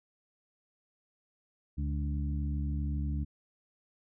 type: harmonic tone with a mistuned harmonic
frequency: 72.6 Hz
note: D2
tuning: 19 cents flat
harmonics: 1 / 2 / 3 / 4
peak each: -31 / -37 / -41 / -43 dBFS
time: 1.77-3.25 s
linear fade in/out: 20 ms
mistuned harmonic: 3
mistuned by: -39 cents
effects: none